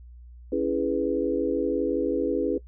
sine chord, C# minor seventh, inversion none, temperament equal, 277.2 / 329.6 / 415.3 / 493.9 Hz, C#4 / E4 / G#4 / B4, 0 / 0 / 0 / 0 cents, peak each -28 dBFS, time 0.52-2.58 s, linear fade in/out 5 ms, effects noise-tail reverb RT60 0.1 s tail -19 dB re dry + added 60 Hz sine -43 dBFS peak until 2.67 s

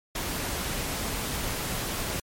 pink noise, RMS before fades -31 dBFS, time 0.15-2.2 s, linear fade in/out 5 ms, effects MP3 64 kbps

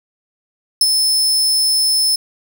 sawtooth tone with ADSR envelope, 5250 Hz, E8, 8 cents flat, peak -5 dBFS, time 0.81-2.16 s, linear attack 3 ms, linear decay 40 ms, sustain -5 dB, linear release 8 ms, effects none

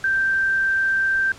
sine tone, 1568 Hz, G6, in tune, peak -17 dBFS, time 0.04-1.32 s, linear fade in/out 2 ms, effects pink hiss -43 dBFS RMS until 1.38 s + low-pass 8000 Hz 12 dB/octave

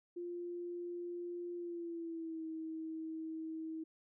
sine tone with pitch glide, 349.2 to 320.2 Hz, F4 to D#4, 0 to +50 cents, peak -40 dBFS, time 0.16-3.84 s, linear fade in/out 10 ms, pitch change -150 cents, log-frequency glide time 1.56-2.45 s, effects none

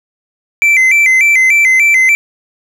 triangle tone with vibrato, 2191 Hz, C#7, 21 cents flat, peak -4 dBFS, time 0.62-2.15 s, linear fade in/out 0 ms, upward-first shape square, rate 3.4 Hz, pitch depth 110 cents each way, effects none

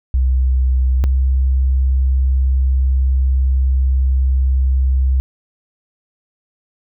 sine tone pair in turn, 64.2 / 65.47 Hz, C2 / C2, -32 / +2 cents, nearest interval unison, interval 34 cents, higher second, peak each -11 dBFS, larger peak neither, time 0.14-1.04 / 1.04-5.2 s, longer second, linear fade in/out 0 ms, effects none

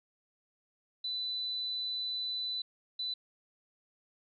sine tone bursts at uneven times, 3993 Hz, B7, 18 cents sharp, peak -33 dBFS, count 2, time 1.04-2.62 / 2.99-3.14 s, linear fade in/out 5 ms, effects none

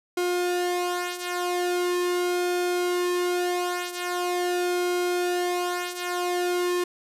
sawtooth tone with flanger, 355.9 Hz, F4, 33 cents sharp, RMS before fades -26 dBFS, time 0.17-6.84 s, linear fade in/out 5 ms, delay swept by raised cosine 1.7 to 4.6 ms, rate 0.21 Hz, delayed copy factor -0.65, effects resampled to 32000 Hz

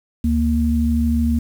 sine tone pair together, 73.42 / 233.1 Hz, D2 / A#3, 0 / 0 cents, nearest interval octave + minor sixth, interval 2000 cents, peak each -18 / -17 dBFS, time 0.24-1.39 s, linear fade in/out 5 ms, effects 7-bit

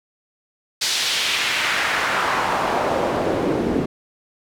pink noise with band-pass filter sweep, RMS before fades -21 dBFS, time 0.81-3.86 s, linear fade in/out 10 ms, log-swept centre 4800 to 270 Hz, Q 1.4, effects none

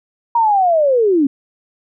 sine linear sweep, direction down, 952 to 262.1 Hz, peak -10 dBFS, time 0.35-1.27 s, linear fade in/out 5 ms, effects none

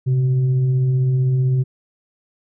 sine tone with frequency modulation, 130.81 Hz, C3, in tune, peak -14 dBFS, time 0.06-1.64 s, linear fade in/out 20 ms, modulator 246 Hz, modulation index 0.25, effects none

